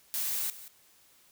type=noise with echo; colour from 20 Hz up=blue; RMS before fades=-32 dBFS; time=0.14-0.5 s; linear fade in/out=0 ms; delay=180 ms; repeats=1; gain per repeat=-15 dB; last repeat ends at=0.68 s; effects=white hiss -62 dBFS RMS until 1.31 s